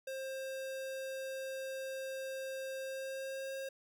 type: tone with pitch glide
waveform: square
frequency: 531 to 537.8 Hz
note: C5 to C5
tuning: +25 to +47 cents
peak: -40 dBFS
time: 0.07-3.69 s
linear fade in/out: 5 ms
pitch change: +22 cents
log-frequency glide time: 2.8-3.54 s
effects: none